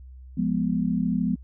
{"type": "chord", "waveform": "sine", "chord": "F diminished", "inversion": "none", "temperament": "equal", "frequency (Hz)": [174.61, 207.7, 246.9], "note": ["F3", "Ab3", "Cb4"], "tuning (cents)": [0, 0, 0], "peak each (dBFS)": -26, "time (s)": [0.37, 1.36], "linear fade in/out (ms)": 10, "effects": ["added 64 Hz sine -41 dBFS peak until 1.43 s"]}